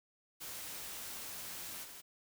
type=noise with level steps; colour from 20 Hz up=white; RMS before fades=-45 / -51 dBFS; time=0.4-2.02 s; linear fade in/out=20 ms; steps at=1.83 s; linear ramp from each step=20 ms; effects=none